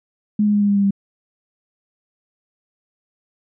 sine tone with pitch steps, 209.9 / 207.8 / 205.8 / 203.8 / 201.8 / 199.84 / 197.89 Hz, G#3 / G#3 / G#3 / G#3 / G#3 / G3 / G3, +19 / +1 / -16 / -32 / -49 / +34 / +17 cents, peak -13 dBFS, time 0.39-0.908 s, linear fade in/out 5 ms, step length 74 ms, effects none

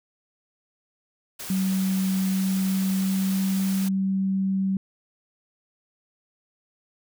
white noise, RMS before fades -36 dBFS, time 1.39-3.89 s, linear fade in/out 10 ms
sine tone with pitch glide, 190 to 192.32 Hz, F#3 to G3, +46 to -33 cents, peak -21 dBFS, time 1.5-4.77 s, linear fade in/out 2 ms, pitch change +21 cents, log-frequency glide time 2.18-3.91 s
effects none

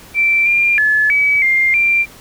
sine tone with pitch steps, 2342 / 2394 / 1720 / 2283 / 2109 / 2367 Hz, D7 / D7 / A6 / D7 / C7 / D7, -5 / +33 / -40 / -50 / +13 / +13 cents, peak -10 dBFS, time 0.14-2.06 s, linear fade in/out 50 ms, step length 320 ms, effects pink hiss -40 dBFS RMS until 2.2 s

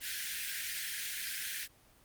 pink high-pass noise, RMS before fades -38 dBFS, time 0-1.68 s, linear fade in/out 50 ms, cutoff 1500 Hz, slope 96 dB/octave, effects pink hiss -63 dBFS RMS until 2.04 s + Opus 24 kbps

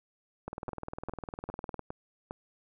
two click trains, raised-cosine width 1 ms, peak -23 / -23 dBFS, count 5 / 27, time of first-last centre 0.69-2.309 / 0.48-1.793 s, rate 2.47 / 19.8 Hz, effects none

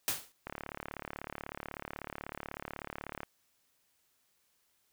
white noise with exponential decay, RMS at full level -28 dBFS, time 0.08-0.32 s, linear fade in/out 0 ms, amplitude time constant 51 ms
click train, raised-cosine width 0.5 ms, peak -24 dBFS, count 101, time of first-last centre 0.47-3.232 s, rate 36.2 Hz
effects white hiss -74 dBFS RMS until 4.92 s

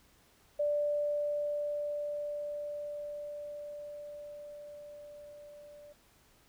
sine tone with level ramp, 587.3 Hz, D5, in tune, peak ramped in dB -27 to -50 dBFS, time 0.59-5.93 s, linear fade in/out 10 ms, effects pink hiss -65 dBFS RMS until 6.48 s

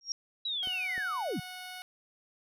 sine tone with exponential growth, 5588 Hz, F8, in tune, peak -26 dBFS, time 0.01-0.12 s, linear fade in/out 1 ms, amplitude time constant 23 ms
sine linear sweep, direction down, 3951 to 114.8 Hz, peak -31 dBFS, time 0.45-1.4 s, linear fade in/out 5 ms
10% pulse tone with pitch glide, 740 to 734 Hz, F#5 to F#5, 0 to -14 cents, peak -33 dBFS, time 0.63-1.82 s, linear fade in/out 0 ms, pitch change -14 cents, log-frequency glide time 1.2-1.42 s
clicks, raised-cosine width 2 ms, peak -33 dBFS, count 2, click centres 0.673 / 0.979 s
effects none

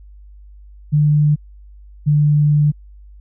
sine tone pair in turn, 149 / 148.22 Hz, D3 / D3, +25 / +16 cents, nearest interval unison, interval 9 cents, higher first, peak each -10 dBFS, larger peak neither, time 0.92-1.36 / 2.06-2.72 s, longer second, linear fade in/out 20 ms, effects added 50 Hz sine -38 dBFS peak until 3.2 s

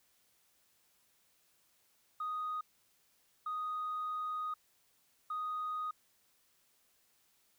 sine tone bursts at uneven times, 1244.5 Hz, D#6, in tune, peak -34 dBFS, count 3, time 2.2-2.61 / 3.46-4.54 / 5.3-5.91 s, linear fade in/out 5 ms, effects tanh soft clip ceiling -32 dBFS + white hiss -72 dBFS RMS until 7.58 s

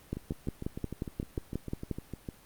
two click trains, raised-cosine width 3 ms, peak -24 / -19 dBFS, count 15 / 11, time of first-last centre 0.17-2.288 / 0.13-1.913 s, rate 6.61 / 5.61 Hz, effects pink hiss -57 dBFS RMS until 2.45 s + Opus 32 kbps

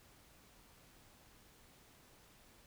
silence, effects pink hiss -64 dBFS RMS until 2.66 s

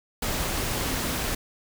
sine tone in noise, 260 Hz, C4, 11 cents flat, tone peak -37 dBFS, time 0.85-1.16 s, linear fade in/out 5 ms, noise pink, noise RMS -28 dBFS, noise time 0.22-1.35 s, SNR -12 dB, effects none

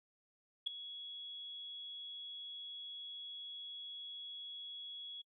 sine tone with ADSR envelope, 3351 Hz, G#7, 15 cents sharp, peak -29 dBFS, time 0.66-5.22 s, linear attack 13 ms, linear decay 4 ms, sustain -16 dB, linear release 11 ms, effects noise-tail reverb RT60 0.1 s tail -26 dB re dry + tanh soft clip ceiling -26 dBFS

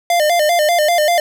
square tone with vibrato, 648 Hz, E5, 30 cents flat, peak -12 dBFS, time 0.1-1.2 s, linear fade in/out 2 ms, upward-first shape square, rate 5.1 Hz, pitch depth 120 cents each way, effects none

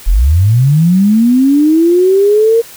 sine linear sweep, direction up, 34.67 to 466.2 Hz, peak -5 dBFS, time 0.06-2.62 s, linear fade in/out 20 ms, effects white hiss -34 dBFS RMS until 2.76 s

